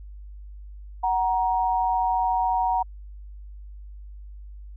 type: tone pair together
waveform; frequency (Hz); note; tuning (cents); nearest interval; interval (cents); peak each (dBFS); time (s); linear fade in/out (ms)
sine; 746.1 / 940; F#5 / A#5; +14 / +14; major third; 400; -23; 1.03-2.83; 10
effects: added 50 Hz sine -38 dBFS peak until 4.76 s